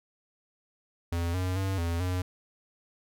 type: tone with pitch steps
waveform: square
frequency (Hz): 85.2 / 91.9 / 96.2 / 84.6 / 91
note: F2 / F#2 / G2 / E2 / F#2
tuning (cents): -42 / -11 / -32 / +45 / -28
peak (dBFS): -28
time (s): 1.12-2.22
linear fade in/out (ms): 5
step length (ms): 220
effects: none